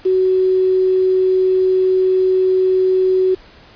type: tone with quantisation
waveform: sine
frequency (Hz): 373.7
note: F#4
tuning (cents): +17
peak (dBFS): -11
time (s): 0.05-3.35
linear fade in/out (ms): 10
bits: 6
effects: pink hiss -44 dBFS RMS until 3.75 s + resampled to 11025 Hz